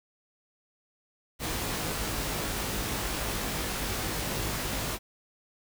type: noise with comb filter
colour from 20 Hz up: pink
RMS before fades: -32 dBFS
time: 1.39-4.99 s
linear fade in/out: 50 ms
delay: 19 ms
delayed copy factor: +0.6
effects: none